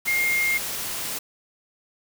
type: tone in noise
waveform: sine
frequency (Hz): 2126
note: C7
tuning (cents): +27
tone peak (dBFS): -20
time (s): 0.07-0.58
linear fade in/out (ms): 10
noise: white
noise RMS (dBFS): -30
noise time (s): 0.05-1.19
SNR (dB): +7
effects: none